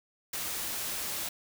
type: noise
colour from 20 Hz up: white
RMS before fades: -35 dBFS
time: 0.33-1.29 s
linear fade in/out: 5 ms
effects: none